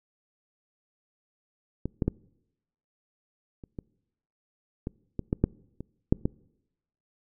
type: clicks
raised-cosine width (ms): 3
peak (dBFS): -17 / -12 / -11 / -30 / -23 / -18 / -17 / -12 / -7 / -24 / -6 / -12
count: 12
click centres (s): 1.856 / 2.022 / 2.08 / 3.638 / 3.788 / 4.871 / 5.193 / 5.329 / 5.44 / 5.806 / 6.125 / 6.255
effects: noise-tail reverb RT60 0.9 s tail -25 dB re dry